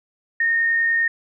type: tone with amplitude modulation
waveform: sine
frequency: 1840 Hz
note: A#6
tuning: 23 cents flat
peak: -15 dBFS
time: 0.4-1.08 s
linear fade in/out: 5 ms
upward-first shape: sine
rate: 70.1 Hz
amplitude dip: 25%
effects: none